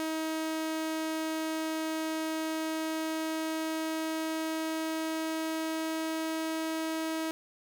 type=tone with pitch glide; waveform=sawtooth; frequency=317.7 to 320.5 Hz; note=D#4 to E4; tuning=+36 to -49 cents; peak=-27 dBFS; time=0-7.31 s; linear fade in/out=0 ms; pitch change=+15 cents; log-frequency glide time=2.36-6.68 s; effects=9-bit